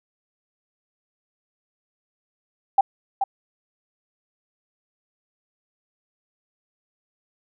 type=tone with echo; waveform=sine; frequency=788 Hz; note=G5; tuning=9 cents sharp; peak=-11 dBFS; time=2.78-2.81 s; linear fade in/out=5 ms; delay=430 ms; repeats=1; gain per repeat=-7 dB; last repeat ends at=3.24 s; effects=none